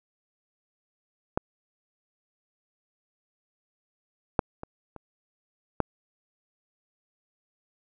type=clicks; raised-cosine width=1 ms; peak=-10 / -6 / -22 / -27 / -8 dBFS; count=5; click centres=1.375 / 4.392 / 4.634 / 4.963 / 5.803 s; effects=none